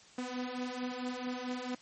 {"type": "beating tone pair", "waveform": "sawtooth", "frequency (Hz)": [247.5, 252], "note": ["B3", "B3"], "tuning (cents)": [4, 35], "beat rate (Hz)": 4.5, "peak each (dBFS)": [-36, -34], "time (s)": [0.18, 1.75], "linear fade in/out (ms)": 5, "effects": ["white hiss -58 dBFS RMS until 1.81 s", "MP3 32 kbps"]}